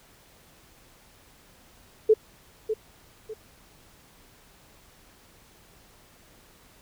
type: tone with echo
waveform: sine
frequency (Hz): 435.3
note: A4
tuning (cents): -19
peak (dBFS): -13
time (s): 2.09-2.14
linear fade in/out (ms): 10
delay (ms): 600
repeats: 2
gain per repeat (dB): -10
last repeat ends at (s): 3.34
effects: pink hiss -56 dBFS RMS until 6.81 s